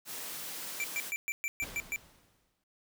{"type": "high-pass noise", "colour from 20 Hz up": "white", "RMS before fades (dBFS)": -41, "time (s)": [0.05, 1.13], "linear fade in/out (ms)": 50, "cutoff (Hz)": 140, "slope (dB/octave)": 12}
{"type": "tone bursts", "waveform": "square", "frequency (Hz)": 2342, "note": "D7", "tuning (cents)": -5, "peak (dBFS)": -32, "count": 8, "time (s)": [0.8, 1.96], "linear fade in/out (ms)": 0, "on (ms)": 40, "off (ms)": 120}
{"type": "noise with exponential decay", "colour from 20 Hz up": "pink", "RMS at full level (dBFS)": -42, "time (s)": [1.62, 2.64], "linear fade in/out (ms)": 5, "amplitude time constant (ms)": 220}
{"effects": []}